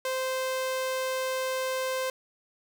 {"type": "tone", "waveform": "sawtooth", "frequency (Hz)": 520, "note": "C5", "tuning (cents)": -11, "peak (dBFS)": -24, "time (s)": [0.05, 2.1], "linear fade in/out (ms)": 2, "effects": []}